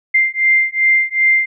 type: beating tone pair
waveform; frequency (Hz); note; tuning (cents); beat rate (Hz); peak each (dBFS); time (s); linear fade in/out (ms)
sine; 2093 / 2095.6; C7 / C7; 0 / +2; 2.6; -14; 0.14-1.46; 10
effects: none